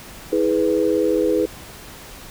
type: tone cluster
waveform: sine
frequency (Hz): 322.9 / 418.3 / 497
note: E4 / G#4 / B4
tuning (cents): -36 / +12 / +11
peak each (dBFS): -20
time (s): 0.32-1.46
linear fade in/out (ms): 10
effects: pink hiss -39 dBFS RMS until 2.3 s